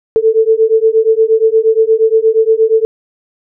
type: beating tone pair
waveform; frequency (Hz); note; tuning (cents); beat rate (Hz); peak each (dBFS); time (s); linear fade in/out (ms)
sine; 440 / 448.5; A4 / A4; 0 / +33; 8.5; -10; 0.16-2.85; 0
effects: none